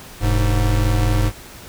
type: tone pair together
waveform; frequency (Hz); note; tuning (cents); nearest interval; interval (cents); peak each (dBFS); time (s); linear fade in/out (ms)
square; 42.64 / 103.9; F1 / G#2; -41 / +1; octave + minor third; 1542; -18; 0.2-1.32; 50
effects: pink hiss -39 dBFS RMS until 1.68 s